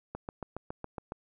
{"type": "click train", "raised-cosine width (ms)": 1, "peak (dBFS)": -23, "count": 8, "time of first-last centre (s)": [0.15, 1.121], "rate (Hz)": 7.21, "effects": []}